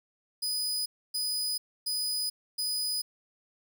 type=tone bursts; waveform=sawtooth; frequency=4978 Hz; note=D#8; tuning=in tune; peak=-26 dBFS; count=4; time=0.42-3.02 s; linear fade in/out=10 ms; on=440 ms; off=280 ms; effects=none